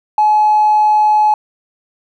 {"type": "tone with tanh clipping", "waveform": "triangle", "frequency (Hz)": 850, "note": "G#5", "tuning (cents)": 40, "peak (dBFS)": -7, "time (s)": [0.18, 1.34], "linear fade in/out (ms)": 2, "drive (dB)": 1, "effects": []}